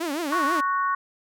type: tone with vibrato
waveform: sawtooth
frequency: 311.1 Hz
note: D#4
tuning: in tune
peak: -22 dBFS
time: 0-0.61 s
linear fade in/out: 10 ms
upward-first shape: triangle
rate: 6.1 Hz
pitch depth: 250 cents each way
type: harmonic tone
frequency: 370 Hz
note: F#4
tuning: in tune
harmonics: 3 / 4 / 5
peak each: -22 / -29 / -36 dBFS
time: 0.32-0.95 s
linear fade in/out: 5 ms
effects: none

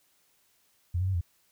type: tone with pitch steps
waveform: sine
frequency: 87.7 / 93.2 / 95.5 / 86.1 Hz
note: F2 / F#2 / G2 / F2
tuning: +8 / +13 / -45 / -24 cents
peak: -25 dBFS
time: 0.94-1.212 s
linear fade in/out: 10 ms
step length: 68 ms
effects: white hiss -68 dBFS RMS until 1.51 s

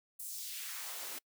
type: noise with high-pass filter sweep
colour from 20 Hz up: white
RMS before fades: -43 dBFS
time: 0.19-1.19 s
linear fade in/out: 10 ms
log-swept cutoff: 10000 to 250 Hz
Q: 1.2
effects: noise-tail reverb RT60 0.1 s tail -26 dB re dry

